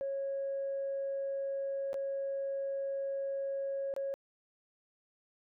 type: tone with dropouts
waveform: sine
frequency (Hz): 549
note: C#5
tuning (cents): -17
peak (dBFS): -32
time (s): 0.01-4.14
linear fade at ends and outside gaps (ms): 0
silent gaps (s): 1.931-1.942 / 3.939-3.964
effects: tanh soft clip ceiling -29 dBFS